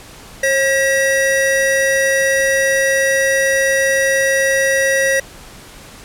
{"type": "tone pair together", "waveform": "square", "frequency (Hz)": [539, 1920.8], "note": ["C#5", "B6"], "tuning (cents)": [-49, -49], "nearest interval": "octave + minor seventh", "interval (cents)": 2200, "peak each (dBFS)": -16, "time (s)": [0.43, 5.2], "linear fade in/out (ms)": 5, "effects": ["pink hiss -38 dBFS RMS until 6.04 s", "low-pass 12000 Hz 12 dB/octave"]}